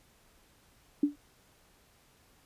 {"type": "tone with exponential decay", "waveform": "sine", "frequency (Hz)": 290.3, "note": "D4", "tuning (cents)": -20, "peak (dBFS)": -19, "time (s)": [1.03, 1.16], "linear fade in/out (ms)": 5, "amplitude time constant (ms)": 28, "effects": ["pink hiss -64 dBFS RMS until 2.45 s", "resampled to 32000 Hz"]}